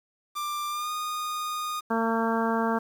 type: tone with pitch glide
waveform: 45% pulse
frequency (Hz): 1185 to 1228.9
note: D6 to D#6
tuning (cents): +15 to -22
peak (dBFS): -29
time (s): 0.35-1.81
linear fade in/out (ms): 20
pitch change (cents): +63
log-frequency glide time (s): 0.69-0.91
type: harmonic tone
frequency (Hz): 226.9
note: A#3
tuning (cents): -47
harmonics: 1 / 2 / 3 / 4 / 5 / 6 / 7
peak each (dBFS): -27 / -30 / -32 / -30 / -33 / -35 / -35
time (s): 1.9-2.79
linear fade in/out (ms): 10
effects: 9-bit